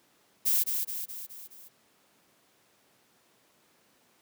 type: noise with echo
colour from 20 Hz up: violet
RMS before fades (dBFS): -25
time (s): 0.45-0.64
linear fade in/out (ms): 20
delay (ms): 210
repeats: 5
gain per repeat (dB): -5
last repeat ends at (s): 1.69
effects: pink hiss -65 dBFS RMS until 4.21 s + high-pass 200 Hz 12 dB/octave